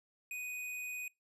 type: tone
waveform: square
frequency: 2489 Hz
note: D#7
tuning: in tune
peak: -40 dBFS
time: 0.31-1.08 s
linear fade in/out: 2 ms
effects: noise-tail reverb RT60 0.2 s tail -24 dB re dry + resampled to 32000 Hz